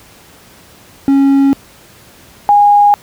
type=tone pair in turn; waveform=triangle / sine; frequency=275.3 / 820.5 Hz; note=C#4 / G#5; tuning=-12 / -21 cents; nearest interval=octave + perfect fifth; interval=1891 cents; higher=second; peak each=-4 dBFS; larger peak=neither; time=1.08-1.53 / 2.49-2.94 s; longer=neither; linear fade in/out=0 ms; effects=pink hiss -41 dBFS RMS until 3.02 s + high-pass 60 Hz 12 dB/octave